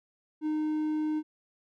triangle tone, 307.5 Hz, D#4, 20 cents flat, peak -25 dBFS, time 0.41-1.23 s, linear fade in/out 50 ms, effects none

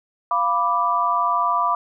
sine chord, B diminished, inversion second, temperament equal with one note detuned, 696 / 987.8 / 1174.7 Hz, F5 / B5 / D6, -6 / 0 / 0 cents, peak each -25 / -21 / -20 dBFS, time 0.31-1.75 s, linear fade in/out 2 ms, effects none

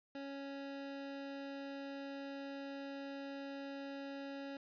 25% pulse tone, 277.2 Hz, C#4, in tune, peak -40 dBFS, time 0.15-4.57 s, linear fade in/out 2 ms, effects resampled to 11025 Hz

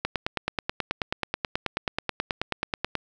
click train, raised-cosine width 0.3 ms, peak -9 dBFS, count 28, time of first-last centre 0.05-2.953 s, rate 9.3 Hz, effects none

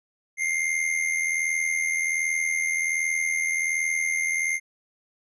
square tone with amplitude modulation, 2109 Hz, C7, 13 cents sharp, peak -21 dBFS, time 0.37-4.6 s, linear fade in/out 50 ms, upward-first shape sine, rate 81.3 Hz, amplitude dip 60%, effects resampled to 24000 Hz

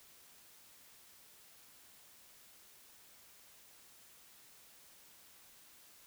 silence, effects white hiss -61 dBFS RMS until 6.06 s

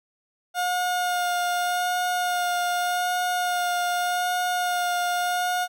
30% pulse tone with vibrato, 715 Hz, F5, 41 cents sharp, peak -20 dBFS, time 0.54-5.68 s, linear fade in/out 50 ms, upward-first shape sine, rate 0.84 Hz, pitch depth 14 cents each way, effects none

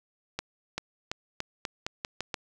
accelerating click train, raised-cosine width 0.2 ms, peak -14 dBFS, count 9, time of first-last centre 0.39-2.342 s, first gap 390 ms, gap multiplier 0.86, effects none

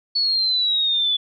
sine exponential sweep, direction down, 4435 to 3436 Hz, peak -17 dBFS, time 0.15-1.17 s, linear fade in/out 10 ms, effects none

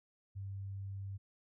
sine tone, 98 Hz, G2, in tune, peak -40 dBFS, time 0.35-1.18 s, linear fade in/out 20 ms, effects none

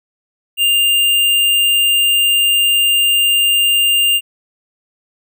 square tone, 2801 Hz, F7, 4 cents sharp, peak -11 dBFS, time 0.57-4.21 s, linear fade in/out 50 ms, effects none

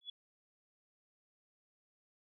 sine tone with exponential growth, 3400 Hz, G#7, 40 cents sharp, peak -38 dBFS, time 0.01-0.1 s, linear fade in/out 5 ms, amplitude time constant 18 ms, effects none

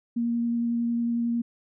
sine tone with vibrato, 235 Hz, A#3, 14 cents sharp, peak -23 dBFS, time 0.16-1.42 s, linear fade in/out 10 ms, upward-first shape sine, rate 11 Hz, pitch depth 9 cents each way, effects none

